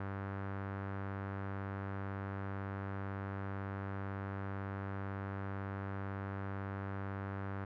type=tone with low-pass filter; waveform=sawtooth; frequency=98 Hz; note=G2; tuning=in tune; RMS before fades=-41 dBFS; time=0-7.65 s; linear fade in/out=5 ms; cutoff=1500 Hz; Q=2.2; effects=none